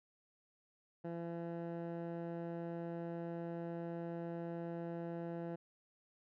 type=tone with low-pass filter; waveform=15% pulse; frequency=169.2 Hz; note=E3; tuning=45 cents sharp; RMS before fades=-43 dBFS; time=1.04-5.56 s; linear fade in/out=10 ms; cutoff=1000 Hz; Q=0.7; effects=none